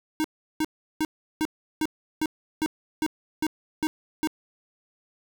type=tone bursts; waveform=square; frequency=311.1 Hz; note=D#4; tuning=in tune; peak=-23 dBFS; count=11; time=0.2-4.273 s; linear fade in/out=0 ms; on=43 ms; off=360 ms; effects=none